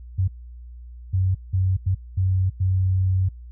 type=tone bursts at uneven times; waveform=sine; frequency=93.8 Hz; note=F#2; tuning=24 cents sharp; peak=-17 dBFS; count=6; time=0.18-0.28 / 1.13-1.35 / 1.53-1.77 / 1.86-1.95 / 2.17-2.5 / 2.6-3.29 s; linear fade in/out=10 ms; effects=added 60 Hz sine -37 dBFS peak until 3.51 s